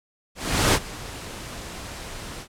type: noise with ADSR envelope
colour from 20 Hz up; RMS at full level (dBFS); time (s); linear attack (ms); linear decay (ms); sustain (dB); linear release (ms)
pink; -17; 0.35-2.48; 390; 48; -19; 78
effects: low-pass 10000 Hz 12 dB/octave